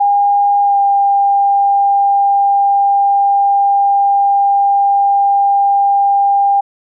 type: tone with pitch glide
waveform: sine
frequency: 809 to 799.7 Hz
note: G#5 to G5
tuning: -46 to +34 cents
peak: -8 dBFS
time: 0-6.61 s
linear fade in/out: 10 ms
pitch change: -20 cents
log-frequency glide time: 0.62-0.78 s
effects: none